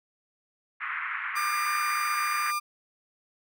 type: band-pass noise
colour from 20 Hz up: white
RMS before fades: -33 dBFS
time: 0.8-2.52 s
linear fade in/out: 20 ms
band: 1100 to 2200 Hz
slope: 48 dB/octave
type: tone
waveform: 35% pulse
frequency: 1200 Hz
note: D6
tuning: 37 cents sharp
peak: -25 dBFS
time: 1.35-2.6 s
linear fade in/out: 20 ms
effects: none